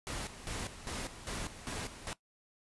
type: noise with tremolo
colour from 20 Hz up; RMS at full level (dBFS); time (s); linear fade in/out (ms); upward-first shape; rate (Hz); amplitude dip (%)
pink; -39; 0.07-2.13; 0; square; 2.5; 70
effects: noise-tail reverb RT60 0.1 s tail -18 dB re dry + resampled to 24000 Hz